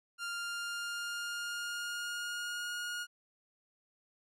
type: tone with pitch glide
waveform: sawtooth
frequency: 1396.9 to 1434.5 Hz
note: F6 to F6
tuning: 0 to +46 cents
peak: -33 dBFS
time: 0.18-3.07 s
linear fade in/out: 50 ms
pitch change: +46 cents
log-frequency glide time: 0.29-2.73 s
effects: low-pass 11000 Hz 12 dB/octave